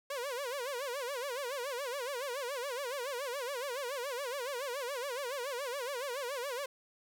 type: tone with vibrato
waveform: sawtooth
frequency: 523.3 Hz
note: C5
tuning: in tune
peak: -32 dBFS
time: 0.1-6.66 s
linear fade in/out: 5 ms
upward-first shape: sine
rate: 7.1 Hz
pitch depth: 180 cents each way
effects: none